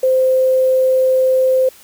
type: tone with quantisation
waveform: sine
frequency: 519 Hz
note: C5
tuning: 14 cents flat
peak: -10 dBFS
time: 0.03-1.69 s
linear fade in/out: 5 ms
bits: 6
effects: white hiss -44 dBFS RMS until 1.83 s